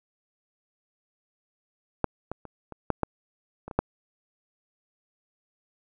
clicks, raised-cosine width 1 ms, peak -8 / -18 / -27 / -25 / -9 / -10 / -24 / -23 / -7 dBFS, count 9, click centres 2.043 / 2.316 / 2.453 / 2.723 / 2.903 / 3.033 / 3.68 / 3.712 / 3.79 s, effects none

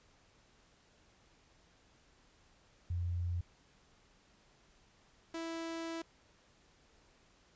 sine / sawtooth tone pair in turn, 87.31 / 329.6 Hz, F2 / E4, 0 / 0 cents, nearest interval octave + major seventh, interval 2300 cents, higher second, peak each -33 / -35 dBFS, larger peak first, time 2.9-3.41 / 5.34-6.02 s, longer second, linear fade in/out 5 ms, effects pink hiss -67 dBFS RMS until 7.55 s + resampled to 16000 Hz

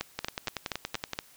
two click trains, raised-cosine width 0.2 ms, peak -13 / -14 dBFS, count 6 / 11, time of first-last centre 0.01-1.189 / 0.19-1.133 s, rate 4.24 / 10.6 Hz, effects white hiss -57 dBFS RMS until 1.36 s

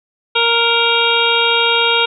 harmonic tone, 466.2 Hz, A#4, in tune, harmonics 1 / 2 / 3 / 5 / 6 / 7 / 8, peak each -19 / -19 / -19 / -19 / -19 / -19 / -19 dBFS, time 0.35-2.06 s, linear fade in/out 10 ms, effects none

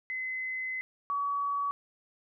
sine tone pair in turn, 2040 / 1134.4 Hz, C7 / C#6, -44 / +40 cents, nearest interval minor seventh, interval 1016 cents, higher first, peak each -32 / -28 dBFS, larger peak second, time 0.1-0.81 / 1.1-1.71 s, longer first, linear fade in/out 0 ms, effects none

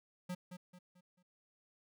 square tone with echo, 180 Hz, F#3, 47 cents flat, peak -39 dBFS, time 0.29-0.35 s, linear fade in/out 10 ms, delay 220 ms, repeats 4, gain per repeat -8 dB, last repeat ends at 1.23 s, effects none

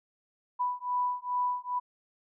sine beating tone pair, 987.8 / 990.2 Hz, B5 / B5, 0 / +4 cents, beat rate 2.4 Hz, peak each -31 dBFS, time 0.59-1.8 s, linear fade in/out 20 ms, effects none

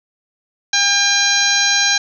harmonic tone, 803 Hz, G5, 41 cents sharp, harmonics 1 / 2 / 3 / 4 / 5 / 6 / 7 / 8, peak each -25 / -18 / -22 / -25 / -17 / -27 / -20 / -21 dBFS, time 0.73-1.98 s, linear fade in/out 5 ms, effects none

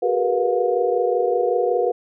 sine tone cluster, 372.9 / 411.8 / 464.9 / 490.2 / 714 Hz, F#4 / G#4 / A#4 / B4 / F5, +14 / -15 / -5 / -13 / +38 cents, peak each -24 / -26 / -25 / -20 / -25 dBFS, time 0.02-1.92 s, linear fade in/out 10 ms, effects none

